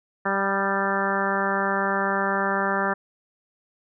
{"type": "harmonic tone with a mistuned harmonic", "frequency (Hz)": 196, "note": "G3", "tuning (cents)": 0, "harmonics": [1, 2, 3, 4, 5, 6, 7, 8, 9], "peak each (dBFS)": [-30, -30, -30, -30, -30, -30, -30, -30, -30], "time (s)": [0.25, 2.94], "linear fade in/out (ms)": 10, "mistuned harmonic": 6, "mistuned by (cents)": 26, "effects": []}